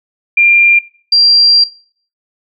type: tone pair in turn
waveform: sine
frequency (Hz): 2390 / 4742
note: D7 / D8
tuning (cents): +30 / +16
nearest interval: octave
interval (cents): 1186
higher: second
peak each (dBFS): -5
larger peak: neither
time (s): 0.37-0.79 / 1.12-1.64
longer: second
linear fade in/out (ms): 5
effects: noise-tail reverb RT60 0.5 s tail -20 dB re dry